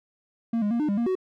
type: tone with pitch steps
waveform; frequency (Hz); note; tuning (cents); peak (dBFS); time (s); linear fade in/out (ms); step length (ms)
triangle; 230.3 / 206.5 / 235 / 301.8 / 201.3 / 235.2 / 373.5; A#3 / G#3 / A#3 / D4 / G3 / A#3 / F#4; -21 / -10 / +14 / +47 / +46 / +16 / +16; -20; 0.53-1.153; 5; 89
effects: none